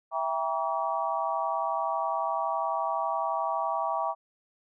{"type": "chord", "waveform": "sine", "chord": "E diminished seventh", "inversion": "none", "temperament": "just", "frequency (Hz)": [659.3, 791.1, 949.3, 1139.2], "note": ["E5", "G5", "Bb5", "Db6"], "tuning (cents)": [0, 16, 31, 47], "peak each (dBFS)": -32, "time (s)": [0.11, 4.15], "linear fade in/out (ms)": 50, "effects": []}